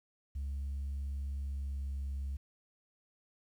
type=tone with pitch glide; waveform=sine; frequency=69.3 to 68.54 Hz; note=C#2 to C#2; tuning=0 to -19 cents; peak=-33 dBFS; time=0.35-2.37 s; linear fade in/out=10 ms; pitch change=-19 cents; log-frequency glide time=1.37-1.94 s; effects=tanh soft clip ceiling -33 dBFS + 11-bit